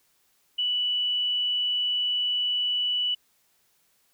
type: tone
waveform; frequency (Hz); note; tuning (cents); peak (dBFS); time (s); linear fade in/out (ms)
sine; 2960; F#7; 0; -23; 0.58-3.15; 10
effects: white hiss -67 dBFS RMS until 4.13 s